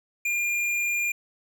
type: tone with hard clipping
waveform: sine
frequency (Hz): 2406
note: D7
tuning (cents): +41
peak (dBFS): -25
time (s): 0.25-1.12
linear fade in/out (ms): 5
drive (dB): 12
effects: none